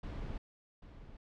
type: noise with echo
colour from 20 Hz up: brown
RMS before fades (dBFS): -41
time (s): 0.03-0.38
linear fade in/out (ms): 5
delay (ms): 790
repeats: 1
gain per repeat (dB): -11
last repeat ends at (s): 1.17
effects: low-pass 4000 Hz 12 dB/octave